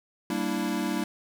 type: chord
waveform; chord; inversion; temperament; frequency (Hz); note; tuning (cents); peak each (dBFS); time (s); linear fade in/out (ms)
square; E half-diminished seventh; first; equal; 196 / 233.1 / 293.7 / 329.6; G3 / Bb3 / D4 / E4; 0 / 0 / 0 / 0; -33; 0.3-1.04; 2
effects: none